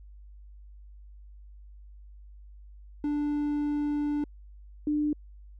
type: tone pair in turn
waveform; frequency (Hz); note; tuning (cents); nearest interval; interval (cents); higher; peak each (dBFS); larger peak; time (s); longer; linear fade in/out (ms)
triangle / sine; 293.7 / 298.3; D4 / D4; 0 / +27; unison; 27; second; -24; neither; 3.04-4.24 / 4.87-5.13; first; 2
effects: added 50 Hz sine -46 dBFS peak until 5.59 s